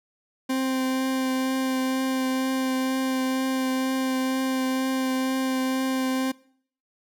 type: tone with vibrato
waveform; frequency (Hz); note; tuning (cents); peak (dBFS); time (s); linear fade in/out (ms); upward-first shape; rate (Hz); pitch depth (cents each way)
40% pulse; 261.6; C4; 0; -22; 0.49-6.32; 10; triangle; 2.1; 12
effects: noise-tail reverb RT60 0.6 s tail -23 dB re dry